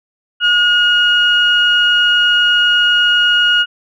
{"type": "tone pair together", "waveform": "sine", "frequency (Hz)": [1440, 2876], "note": ["F#6", "F#7"], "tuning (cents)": [-47, -50], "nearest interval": "octave", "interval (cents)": 1197, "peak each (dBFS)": -11, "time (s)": [0.4, 3.66], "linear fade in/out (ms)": 50, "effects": ["tanh soft clip ceiling -1 dBFS"]}